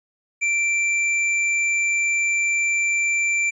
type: tone with tanh clipping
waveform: sine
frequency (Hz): 2349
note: D7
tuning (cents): 0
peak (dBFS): -20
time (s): 0.41-3.51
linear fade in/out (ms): 20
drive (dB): 15
effects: resampled to 24000 Hz